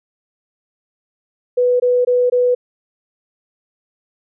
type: tone bursts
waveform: sine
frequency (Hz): 493.9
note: B4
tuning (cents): 0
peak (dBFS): -11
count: 4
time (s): 1.57-2.55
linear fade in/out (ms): 10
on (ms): 230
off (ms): 20
effects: none